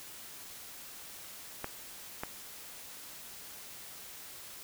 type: clicks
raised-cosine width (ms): 0.5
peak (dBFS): -20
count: 2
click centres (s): 1.644 / 2.235
effects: white hiss -48 dBFS RMS until 4.63 s